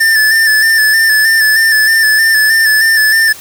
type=tone with vibrato; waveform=square; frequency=1765 Hz; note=A6; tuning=5 cents sharp; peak=-7 dBFS; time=0-3.33 s; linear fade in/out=10 ms; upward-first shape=square; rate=3.2 Hz; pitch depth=29 cents each way; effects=white hiss -32 dBFS RMS until 3.4 s